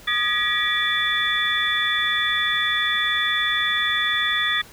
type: tone cluster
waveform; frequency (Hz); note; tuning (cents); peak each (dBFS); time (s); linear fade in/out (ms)
sine; 1232 / 1681 / 1922 / 2331 / 3468; D#6 / G#6 / B6 / D7 / A7; -17 / +20 / -48 / -14 / -26; -28 / -28 / -23 / -31 / -23; 0.07-4.62; 10
effects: pink hiss -46 dBFS RMS until 4.72 s